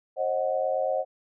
sine chord, C diminished, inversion none, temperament equal with one note detuned, 533.6 / 622.3 / 740 Hz, C5 / Eb5 / Gb5, +34 / 0 / 0 cents, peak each -27 / -28 / -30 dBFS, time 0.16-1.05 s, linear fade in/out 50 ms, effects none

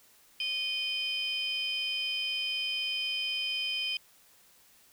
sine tone cluster, 2475 / 3102 / 5020 Hz, D#7 / G7 / D#8, -10 / -19 / +15 cents, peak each -34 / -31 / -37 dBFS, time 0.4-3.97 s, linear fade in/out 2 ms, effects tanh soft clip ceiling -24 dBFS + white hiss -61 dBFS RMS until 4.92 s

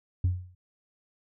sine tone with exponential decay, 90.4 Hz, F#2, 40 cents flat, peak -17 dBFS, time 0.24-0.55 s, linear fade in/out 5 ms, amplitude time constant 67 ms, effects tanh soft clip ceiling -19 dBFS

